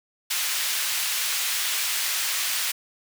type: high-pass noise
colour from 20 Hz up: pink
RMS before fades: -26 dBFS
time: 0.3-2.72 s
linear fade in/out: 10 ms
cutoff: 2100 Hz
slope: 12 dB/octave
effects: none